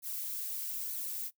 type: noise with flanger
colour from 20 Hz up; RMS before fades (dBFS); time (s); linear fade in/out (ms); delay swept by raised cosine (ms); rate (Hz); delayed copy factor
violet; -38; 0.02-1.31; 50; 0.47 to 4.27; 1.1; +0.5
effects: noise-tail reverb RT60 0.1 s tail -19 dB re dry